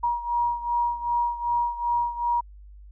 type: beating tone pair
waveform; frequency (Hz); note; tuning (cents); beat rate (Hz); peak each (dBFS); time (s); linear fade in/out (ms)
sine; 952 / 954.6; A#5 / A#5; +36 / +41; 2.6; -24 / -28; 0.03-2.41; 10
effects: added 50 Hz sine -43 dBFS peak until 2.91 s